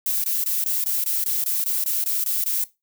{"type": "noise bursts", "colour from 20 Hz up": "violet", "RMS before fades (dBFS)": -23, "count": 13, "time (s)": [0.06, 2.64], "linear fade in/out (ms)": 2, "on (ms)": 180, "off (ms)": 20, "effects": ["noise-tail reverb RT60 0.2 s tail -17 dB re dry"]}